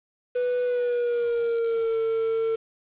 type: tone with pitch glide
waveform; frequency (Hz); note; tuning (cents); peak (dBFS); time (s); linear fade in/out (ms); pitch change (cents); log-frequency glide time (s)
triangle; 493.9 to 450.3; B4 to A4; 0 to +40; -20; 0.35-2.56; 10; -160; 0.64-1.97
effects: resampled to 8000 Hz + 8-bit